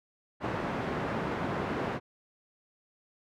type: band-pass noise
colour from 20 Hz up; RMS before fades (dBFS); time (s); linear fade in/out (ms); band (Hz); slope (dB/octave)
pink; -33; 0.4-2; 50; 130 to 1500; 12
effects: none